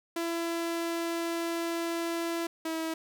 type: tone pair in turn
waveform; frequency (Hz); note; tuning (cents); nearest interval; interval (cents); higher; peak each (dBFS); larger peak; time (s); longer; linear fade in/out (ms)
sawtooth; 335.8 / 323.4; E4 / E4; +32 / -33; minor second; 65; first; -26 / -27; first; 0.16-2.47 / 2.65-2.94; first; 5
effects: none